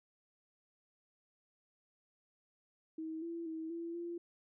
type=tone with pitch steps; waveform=sine; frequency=319.2 / 335.9 / 321.1 / 336.2 / 343 Hz; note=D#4 / E4 / E4 / E4 / F4; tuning=+44 / +33 / -45 / +34 / -31 cents; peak=-39 dBFS; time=2.98-4.18 s; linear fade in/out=5 ms; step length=240 ms; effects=none